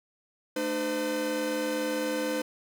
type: tone cluster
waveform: 45% pulse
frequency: 221.8 / 301.8 / 511 Hz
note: A3 / D4 / C5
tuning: +14 / +47 / -41 cents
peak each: -38 / -32 / -30 dBFS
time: 0.56-2.42 s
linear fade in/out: 5 ms
effects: none